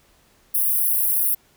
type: high-pass noise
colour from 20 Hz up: white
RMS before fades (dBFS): -20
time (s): 0.54-1.35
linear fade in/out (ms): 10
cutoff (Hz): 9900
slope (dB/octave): 96
effects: pink hiss -58 dBFS RMS until 1.56 s